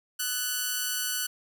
5% pulse tone with amplitude modulation, 1487 Hz, F#6, 8 cents sharp, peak -14 dBFS, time 0.19-1.27 s, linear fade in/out 10 ms, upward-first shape sine, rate 231 Hz, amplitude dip 55%, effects none

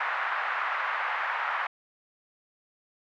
white band-pass noise, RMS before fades -30 dBFS, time 0-1.67 s, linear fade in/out 5 ms, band 820 to 1800 Hz, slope 24 dB/octave, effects none

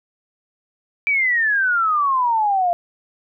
sine exponential sweep, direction down, 2343 to 683 Hz, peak -15 dBFS, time 1.07-2.73 s, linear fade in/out 0 ms, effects none

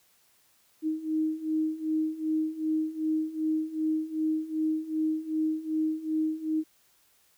sine beating tone pair, 312 / 314.6 Hz, D#4 / D#4, +5 / +19 cents, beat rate 2.6 Hz, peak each -31 / -28 dBFS, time 0.82-6.64 s, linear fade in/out 50 ms, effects white hiss -65 dBFS RMS until 7.37 s

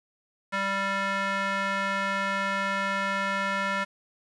square tone with band-pass filter, 196 Hz, G3, in tune, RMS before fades -28 dBFS, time 0.52-3.85 s, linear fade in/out 20 ms, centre 1600 Hz, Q 1.7, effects resampled to 22050 Hz + 8-bit

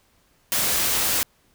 white noise, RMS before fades -22 dBFS, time 0.52-1.23 s, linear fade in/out 0 ms, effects pink hiss -62 dBFS RMS until 1.54 s

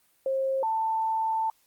sine tone pair in turn, 534 / 888.8 Hz, C5 / A5, +35 / +17 cents, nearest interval major sixth, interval 882 cents, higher second, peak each -24 dBFS, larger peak neither, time 0.26-0.63 / 0.63-1.5 s, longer second, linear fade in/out 2 ms, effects white hiss -66 dBFS RMS until 1.66 s + Opus 32 kbps

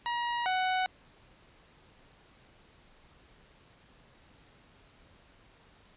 sawtooth tone pair in turn, 953 / 744.3 Hz, A#5 / F#5, +38 / +10 cents, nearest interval major third, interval 428 cents, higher first, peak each -26 / -23 dBFS, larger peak second, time 0.06-0.46 / 0.46-0.86 s, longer neither, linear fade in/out 0 ms, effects pink hiss -60 dBFS RMS until 5.96 s + resampled to 8000 Hz

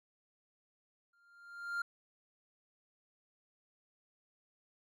triangle tone with exponential growth, 1396.9 Hz, F6, in tune, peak -30 dBFS, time 1.13-1.82 s, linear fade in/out 5 ms, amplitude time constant 150 ms, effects none

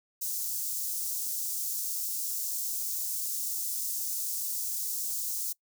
white high-pass noise, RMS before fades -33 dBFS, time 0.21-5.53 s, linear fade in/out 10 ms, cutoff 5600 Hz, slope 24 dB/octave, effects noise-tail reverb RT60 0.1 s tail -23 dB re dry

